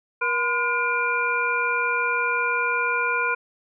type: harmonic tone with a mistuned harmonic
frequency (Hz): 477.2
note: A#4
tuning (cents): +41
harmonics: 1 / 2 / 3 / 5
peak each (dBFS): -30 / -26 / -24 / -26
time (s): 0.21-3.35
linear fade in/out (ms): 10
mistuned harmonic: 2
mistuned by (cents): +110
effects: none